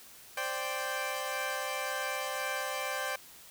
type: chord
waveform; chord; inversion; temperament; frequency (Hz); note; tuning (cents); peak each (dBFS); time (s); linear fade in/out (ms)
15% pulse; C suspended second; none; equal; 523.3 / 587.3 / 784; C5 / D5 / G5; 0 / 0 / 0; -31; 0.37-3.16; 5
effects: white hiss -53 dBFS RMS until 3.5 s